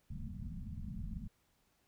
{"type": "low-pass noise", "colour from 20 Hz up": "pink", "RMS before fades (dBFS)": -43, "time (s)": [0.1, 1.28], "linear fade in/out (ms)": 10, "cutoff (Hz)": 240, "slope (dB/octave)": 96, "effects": ["pink hiss -75 dBFS RMS until 1.87 s"]}